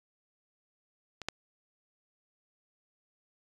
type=clicks; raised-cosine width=0.2 ms; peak=-23 / -14 dBFS; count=2; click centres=1.217 / 1.286 s; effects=resampled to 24000 Hz